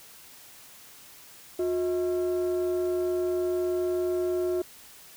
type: tone pair together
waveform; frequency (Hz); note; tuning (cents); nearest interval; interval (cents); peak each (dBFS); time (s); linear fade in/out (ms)
sine; 359.6 / 640; F#4 / D#5; -49 / +49; minor seventh; 998; -23 / -31; 1.59-4.62; 5
effects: tanh soft clip ceiling -22 dBFS + white hiss -50 dBFS RMS until 5.16 s